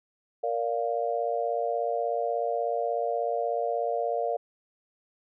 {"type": "chord", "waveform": "sine", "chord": "Bb major", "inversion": "none", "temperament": "just", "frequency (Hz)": [466.2, 582.7, 699.2], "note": ["Bb4", "D5", "F5"], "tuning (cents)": [0, -14, 2], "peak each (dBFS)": [-30, -31, -29], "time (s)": [0.43, 4.37], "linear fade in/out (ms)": 10, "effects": []}